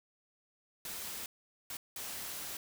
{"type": "noise bursts at uneven times", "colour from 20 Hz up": "white", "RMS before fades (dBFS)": -42, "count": 3, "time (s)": [[0.85, 1.26], [1.7, 1.77], [1.96, 2.57]], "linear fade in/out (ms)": 2, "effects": []}